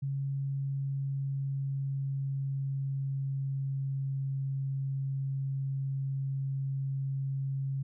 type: tone with pitch glide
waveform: sine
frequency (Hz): 137.7 to 135.96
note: C#3 to C#3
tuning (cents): -11 to -33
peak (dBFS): -30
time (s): 0.02-7.83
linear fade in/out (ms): 10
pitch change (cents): -22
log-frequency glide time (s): 0.27-4.38
effects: none